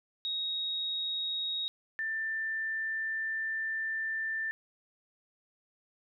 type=tone pair in turn; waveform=sine; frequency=3772 / 1780.1 Hz; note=A#7 / A6; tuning=+20 / +20 cents; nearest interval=octave + minor second; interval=1300 cents; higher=first; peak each=-31 / -31 dBFS; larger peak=neither; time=0.25-1.68 / 1.99-4.51 s; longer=second; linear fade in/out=0 ms; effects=none